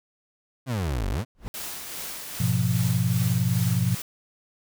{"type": "exponential two-way sweep", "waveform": "30% pulse", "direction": "down then up", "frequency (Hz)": [138.59, 43.95, 138.59], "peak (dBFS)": -22, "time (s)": [0.66, 1.25], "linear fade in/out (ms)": 50, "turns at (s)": 1.09}
{"type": "noise with exponential growth", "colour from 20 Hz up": "brown", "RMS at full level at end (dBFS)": -28, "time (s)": [1.35, 1.48], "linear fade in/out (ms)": 0, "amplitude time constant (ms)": 28}
{"type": "noise with tremolo", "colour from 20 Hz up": "white", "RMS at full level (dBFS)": -34, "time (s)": [1.54, 4.02], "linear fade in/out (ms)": 2, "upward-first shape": "sine", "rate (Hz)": 2.5, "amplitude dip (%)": 35}
{"type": "chord", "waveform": "sine", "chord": "F diminished", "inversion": "first", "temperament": "equal", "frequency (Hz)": [103.83, 123.47, 174.61], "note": ["Ab2", "Cb3", "F3"], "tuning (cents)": [0, 0, 0], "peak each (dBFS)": [-26, -23, -26], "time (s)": [2.4, 3.95], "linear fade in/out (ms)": 5}
{"effects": []}